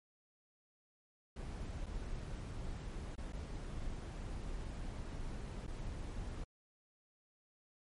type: noise with dropouts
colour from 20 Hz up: brown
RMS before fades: -43 dBFS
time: 1.36-6.44 s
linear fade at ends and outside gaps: 5 ms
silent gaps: 1.86-1.864 / 3.155-3.179 / 3.325-3.331 / 5.667-5.676 s
effects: MP3 48 kbps